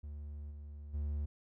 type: tone with level steps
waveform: triangle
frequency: 73.4 Hz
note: D2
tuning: in tune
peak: -40 / -43 / -32 dBFS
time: 0.03-1.26 s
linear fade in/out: 10 ms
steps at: 0.5 / 0.93 s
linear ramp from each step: 20 ms
effects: none